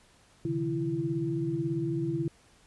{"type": "tone cluster", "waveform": "sine", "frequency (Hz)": [129.5, 146, 164.2, 334.3], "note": ["C3", "D3", "E3", "E4"], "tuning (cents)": [-17, -10, -6, 24], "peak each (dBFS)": [-37, -33, -38, -30], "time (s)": [0.45, 2.28], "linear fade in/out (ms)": 2, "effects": ["pink hiss -61 dBFS RMS until 2.66 s", "resampled to 24000 Hz"]}